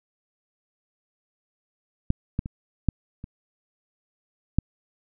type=clicks; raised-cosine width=5 ms; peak=-8 / -12 / -20 / -7 / -24 / -6 dBFS; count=6; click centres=2.104 / 2.391 / 2.459 / 2.887 / 3.241 / 4.586 s; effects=none